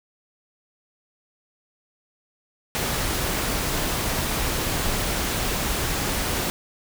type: noise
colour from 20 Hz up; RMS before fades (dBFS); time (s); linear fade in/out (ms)
pink; -25; 2.75-6.5; 0
effects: none